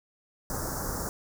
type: band-stop noise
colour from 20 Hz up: pink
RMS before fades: -33 dBFS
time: 0.5-1.09 s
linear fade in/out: 0 ms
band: 1600 to 5200 Hz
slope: 48 dB/octave
effects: none